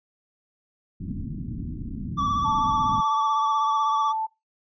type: low-pass noise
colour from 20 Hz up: white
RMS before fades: -32 dBFS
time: 1-3.01 s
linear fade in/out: 10 ms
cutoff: 270 Hz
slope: 48 dB/octave
type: tone with vibrato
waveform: triangle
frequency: 1152 Hz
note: D6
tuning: 34 cents flat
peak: -20 dBFS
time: 2.17-4.13 s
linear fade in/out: 20 ms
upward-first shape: sine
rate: 16 Hz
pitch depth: 37 cents each way
type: tone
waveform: sine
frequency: 880 Hz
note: A5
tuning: in tune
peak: -24 dBFS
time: 2.44-4.27 s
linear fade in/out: 20 ms
effects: noise-tail reverb RT60 0.2 s tail -20 dB re dry + resampled to 16000 Hz